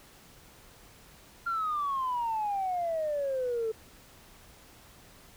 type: exponential sweep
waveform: sine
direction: down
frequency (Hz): 1396.9 to 436.1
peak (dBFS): -27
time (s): 1.46-3.72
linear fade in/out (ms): 10
effects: tanh soft clip ceiling -24 dBFS + pink hiss -55 dBFS RMS until 5.36 s